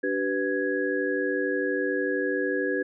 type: tone cluster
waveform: sine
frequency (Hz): 291.2 / 384.3 / 495.5 / 1664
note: D4 / G4 / B4 / G#6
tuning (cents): -15 / -34 / +6 / +3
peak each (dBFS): -30 / -29 / -29 / -30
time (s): 0.03-2.83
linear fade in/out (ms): 10
effects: none